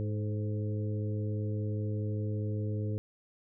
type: harmonic tone with a mistuned harmonic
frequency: 105 Hz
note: G#2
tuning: 19 cents sharp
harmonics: 1 / 2 / 3 / 4 / 5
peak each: -31 / -41 / -42 / -42 / -46 dBFS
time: 0-2.98 s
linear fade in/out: 0 ms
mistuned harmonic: 4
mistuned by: +32 cents
effects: none